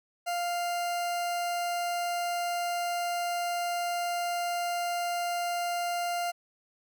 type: tone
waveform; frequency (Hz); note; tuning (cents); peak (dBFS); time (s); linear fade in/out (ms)
40% pulse; 698.5; F5; 0; -28; 0.26-6.32; 20
effects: none